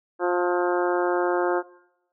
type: harmonic tone with a mistuned harmonic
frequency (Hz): 177.1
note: F3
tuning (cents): +24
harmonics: 2 / 3 / 4 / 5 / 6 / 7 / 8 / 9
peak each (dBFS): -23 / -27 / -29 / -31 / -33 / -34 / -35 / -36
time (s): 0.19-1.63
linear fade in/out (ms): 50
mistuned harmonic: 7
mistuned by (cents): +35
effects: noise-tail reverb RT60 0.8 s tail -19 dB re dry